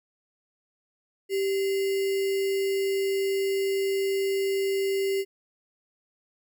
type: tone with sample-and-hold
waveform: sine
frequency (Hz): 390.6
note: G4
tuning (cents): -6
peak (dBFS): -23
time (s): 1.29-5.25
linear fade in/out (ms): 50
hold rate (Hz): 2450
effects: none